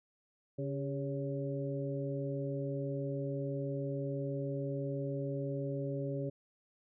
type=harmonic tone with a mistuned harmonic; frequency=140 Hz; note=C#3; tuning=18 cents sharp; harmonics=1 / 2 / 3 / 4; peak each=-37 / -41 / -41 / -41 dBFS; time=0.58-6.3 s; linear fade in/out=10 ms; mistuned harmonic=3; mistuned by=-58 cents; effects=none